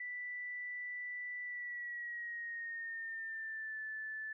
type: tone with pitch glide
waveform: sine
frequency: 1974 to 1748.5 Hz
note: B6 to A6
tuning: -1 to -11 cents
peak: -40 dBFS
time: 0-4.33 s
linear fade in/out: 5 ms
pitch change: -210 cents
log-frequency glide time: 1.43-3.8 s
effects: none